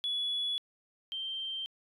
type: tone pair in turn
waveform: sine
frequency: 3400 / 3141 Hz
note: G#7 / G7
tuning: +40 / +3 cents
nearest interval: minor second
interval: 137 cents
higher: first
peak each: -29 / -34 dBFS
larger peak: first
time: 0.04-0.58 / 1.12-1.66 s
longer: neither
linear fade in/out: 0 ms
effects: tanh soft clip ceiling -26 dBFS